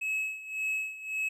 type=tone with tremolo; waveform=triangle; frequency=2576 Hz; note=E7; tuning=41 cents flat; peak=-26 dBFS; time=0.01-1.29 s; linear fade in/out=10 ms; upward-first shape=sine; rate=1.8 Hz; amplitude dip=80%; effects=none